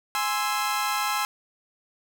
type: chord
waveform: sawtooth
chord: Ab augmented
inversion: none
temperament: equal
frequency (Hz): 830.6 / 1046.5 / 1318.5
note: Ab5 / C6 / E6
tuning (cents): 0 / 0 / 0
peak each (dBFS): -25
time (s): 0.15-1.25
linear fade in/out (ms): 0
effects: none